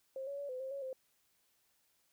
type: tone with pitch steps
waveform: sine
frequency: 532 / 561 / 568 / 509 / 529 / 555 / 522 Hz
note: C5 / C#5 / C#5 / C5 / C5 / C#5 / C5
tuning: +29 / +21 / +42 / -48 / +19 / +2 / -4 cents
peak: -39 dBFS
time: 0.16-0.93 s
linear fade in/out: 2 ms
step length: 110 ms
effects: white hiss -75 dBFS RMS until 2.12 s